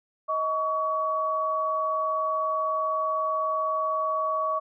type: tone pair together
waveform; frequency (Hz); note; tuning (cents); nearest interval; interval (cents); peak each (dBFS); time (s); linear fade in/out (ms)
sine; 630.7 / 1128; D#5 / C#6; +23 / +30; minor seventh; 1007; -29 / -25; 0.28-4.6; 20
effects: none